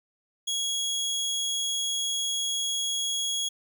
25% pulse tone, 3322 Hz, G#7, in tune, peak -23 dBFS, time 0.47-3.49 s, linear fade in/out 10 ms, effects none

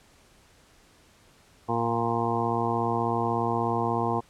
harmonic tone with a mistuned harmonic, 116.54 Hz, A#2, in tune, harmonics 1 / 2 / 3 / 4 / 6 / 7 / 8 / 9, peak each -32 / -32 / -32 / -32 / -32 / -32 / -32 / -32 dBFS, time 1.68-4.21 s, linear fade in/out 20 ms, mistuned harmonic 1, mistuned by -33 cents, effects pink hiss -58 dBFS RMS until 4.29 s + low-pass 10000 Hz 12 dB/octave

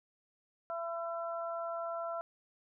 harmonic tone, 336.1 Hz, E4, 34 cents sharp, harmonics 2 / 3 / 4, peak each -37 / -46 / -41 dBFS, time 0.7-2.21 s, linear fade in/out 0 ms, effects none

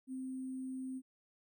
sine tone with sample-and-hold, 260.3 Hz, C4, 9 cents flat, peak -39 dBFS, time 0.07-1.02 s, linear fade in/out 50 ms, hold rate 8820 Hz, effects none

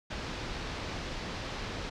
pink low-pass noise, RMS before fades -38 dBFS, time 0.1-1.9 s, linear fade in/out 10 ms, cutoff 5300 Hz, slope 24 dB/octave, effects none

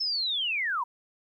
sine linear sweep, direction down, 5330 to 914 Hz, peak -26 dBFS, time 0-0.84 s, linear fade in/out 10 ms, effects 11-bit

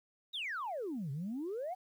sine exponential two-way sweep, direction down then up, 3902 to 130.81 to 775 Hz, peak -35 dBFS, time 0.33-1.75 s, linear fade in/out 20 ms, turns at 1.11 s, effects tanh soft clip ceiling -33 dBFS + 11-bit

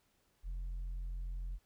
sine tone, 43.65 Hz, F1, in tune, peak -35 dBFS, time 0.43-1.59 s, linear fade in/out 50 ms, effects tanh soft clip ceiling -37 dBFS + pink hiss -75 dBFS RMS until 1.65 s

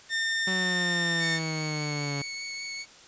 sawtooth tone, 1810 Hz, A6, 48 cents sharp, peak -22 dBFS, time 0.09-1.4 s, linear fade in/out 50 ms
sawtooth exponential sweep, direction down, 188.8 to 140.5 Hz, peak -26 dBFS, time 0.47-2.22 s, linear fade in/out 5 ms
20% pulse tone with vibrato, 2217 Hz, C#7, in tune, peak -29 dBFS, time 1.19-2.86 s, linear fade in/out 50 ms, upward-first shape triangle, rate 5 Hz, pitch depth 13 cents each way
effects white hiss -51 dBFS RMS until 3.07 s + resampled to 16000 Hz

